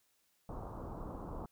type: low-pass noise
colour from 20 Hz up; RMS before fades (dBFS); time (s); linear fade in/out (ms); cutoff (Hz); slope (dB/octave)
pink; -44; 0.49-1.46; 2; 1200; 48
effects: white hiss -75 dBFS RMS until 1.51 s